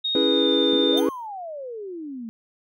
sine tone with pitch glide, 3729 to 3610 Hz, A#7 to A7, 0 to +44 cents, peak -22 dBFS, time 0.04-1 s, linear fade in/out 10 ms, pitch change -56 cents, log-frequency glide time 0.21-0.49 s
triangle chord, C# minor seventh, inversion none, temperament equal with one note detuned, 277.2 / 329.6 / 415.3 / 490.2 Hz, C#4 / E4 / G#4 / B4, 0 / 0 / 0 / -13 cents, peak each -22 dBFS, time 0.15-1.09 s, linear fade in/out 2 ms
sine exponential two-way sweep, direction up then down, 218.4 to 1121 to 218.4 Hz, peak -31 dBFS, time 0.73-2.29 s, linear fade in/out 0 ms, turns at 1.08 s
10% pulse tone with exponential decay, 3136 Hz, G7, in tune, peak -25 dBFS, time 0.97-1.27 s, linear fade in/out 5 ms, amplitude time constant 64 ms
effects none

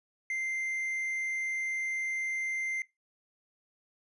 triangle tone, 2088 Hz, C7, 4 cents flat, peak -29 dBFS, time 0.3-2.82 s, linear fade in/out 2 ms, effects noise-tail reverb RT60 0.2 s tail -19 dB re dry + resampled to 24000 Hz

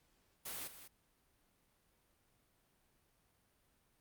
white noise with echo, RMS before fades -44 dBFS, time 0.45-0.68 s, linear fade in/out 10 ms, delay 200 ms, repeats 1, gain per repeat -11 dB, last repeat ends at 0.88 s, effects pink hiss -75 dBFS RMS until 4 s + Opus 48 kbps

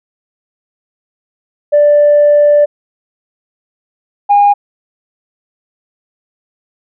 sine tone pair in turn, 587.3 / 814.6 Hz, D5 / G#5, 0 / -34 cents, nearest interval tritone, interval 566 cents, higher second, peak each -3 dBFS, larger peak neither, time 1.72-2.66 / 4.29-4.54 s, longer first, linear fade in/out 20 ms, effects tanh soft clip ceiling -1 dBFS

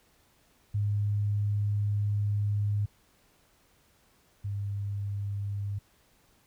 sine tone pair in turn, 103 / 100.82 Hz, G#2 / G2, -14 / +49 cents, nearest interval unison, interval 37 cents, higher first, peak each -25 / -30 dBFS, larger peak first, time 0.74-2.86 / 4.44-5.79 s, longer first, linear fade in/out 10 ms, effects pink hiss -65 dBFS RMS until 6.46 s

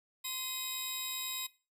15% pulse tone cluster, 1031 / 2512 / 3803 Hz, C6 / D#7 / A#7, -26 / +16 / +34 cents, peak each -39 / -38 / -31 dBFS, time 0.24-1.47 s, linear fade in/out 10 ms, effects noise-tail reverb RT60 0.3 s tail -18 dB re dry

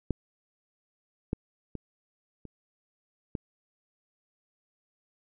clicks, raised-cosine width 3 ms, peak -14 / -15 / -23 / -30 / -19 dBFS, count 5, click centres 0.107 / 1.331 / 1.753 / 2.453 / 3.352 s, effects none

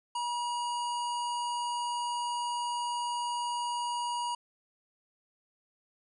harmonic tone with a mistuned harmonic, 960 Hz, B5, 49 cents flat, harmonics 1 / 3 / 5 / 7 / 9 / 10, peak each -31 / -41 / -45 / -48 / -50 / -51 dBFS, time 0.15-4.35 s, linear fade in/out 5 ms, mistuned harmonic 5, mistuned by -49 cents, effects none

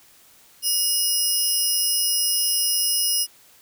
15% pulse tone pair together, 2879 / 5130 Hz, F#7 / E8, -48 / -48 cents, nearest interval minor seventh, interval 1000 cents, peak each -18 / -15 dBFS, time 0.62-3.27 s, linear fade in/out 50 ms, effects white hiss -53 dBFS RMS until 3.61 s

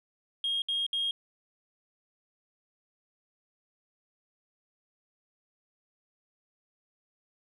sine tone bursts, 3249 Hz, G#7, 39 cents flat, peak -26 dBFS, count 3, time 0.44-1.11 s, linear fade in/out 2 ms, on 180 ms, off 65 ms, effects tanh soft clip ceiling -24 dBFS

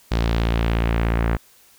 sawtooth tone with low-pass filter sweep, 56.9 Hz, A#1, 41 cents flat, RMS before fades -20 dBFS, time 0.11-1.37 s, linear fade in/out 10 ms, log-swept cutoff 4600 to 1800 Hz, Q 1.5, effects white hiss -53 dBFS RMS until 1.78 s

